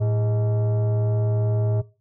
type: tone with frequency modulation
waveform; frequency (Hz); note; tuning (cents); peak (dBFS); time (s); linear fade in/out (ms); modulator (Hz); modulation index
sine; 110.4; A2; +6; -16; 0-1.82; 20; 519; 0.39
effects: noise-tail reverb RT60 0.3 s tail -20 dB re dry + tanh soft clip ceiling -17 dBFS